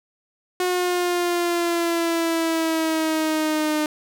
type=exponential sweep; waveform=sawtooth; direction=down; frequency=363.4 to 303.5 Hz; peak=-16 dBFS; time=0.6-3.86 s; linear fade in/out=2 ms; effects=none